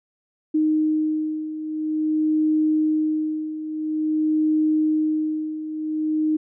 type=beating tone pair; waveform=sine; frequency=309.5 / 309.99 Hz; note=D#4 / D#4; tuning=-9 / -6 cents; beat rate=0.49 Hz; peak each=-25 / -20 dBFS; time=0.54-6.37 s; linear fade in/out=10 ms; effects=none